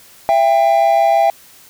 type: tone pair together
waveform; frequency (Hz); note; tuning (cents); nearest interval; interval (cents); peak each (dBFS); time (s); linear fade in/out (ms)
triangle; 670 / 796.2; E5 / G5; +28 / +27; minor third; 299; -10; 0.29-1.3; 0
effects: tanh soft clip ceiling -1 dBFS + white hiss -44 dBFS RMS until 1.69 s